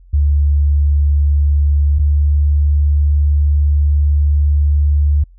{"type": "tone pair in turn", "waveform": "sine", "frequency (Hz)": [72.5, 73.13], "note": ["D2", "D2"], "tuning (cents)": [-22, -7], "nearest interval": "unison", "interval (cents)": 15, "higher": "second", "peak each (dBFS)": -9, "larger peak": "neither", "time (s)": [[0.13, 1.99], [1.99, 5.24]], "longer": "second", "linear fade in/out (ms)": 10, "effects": ["added 44 Hz sine -40 dBFS peak until 5.38 s"]}